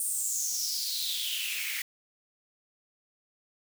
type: noise with high-pass filter sweep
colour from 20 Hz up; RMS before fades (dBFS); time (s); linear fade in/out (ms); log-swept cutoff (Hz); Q
white; -32; 0-1.82; 2; 9300 to 2000; 6.3
effects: none